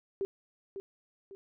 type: tone with echo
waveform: sine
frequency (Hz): 392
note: G4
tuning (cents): 0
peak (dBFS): -29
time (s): 0.21-0.25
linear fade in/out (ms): 0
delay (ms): 550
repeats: 2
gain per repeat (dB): -8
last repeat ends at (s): 1.35
effects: none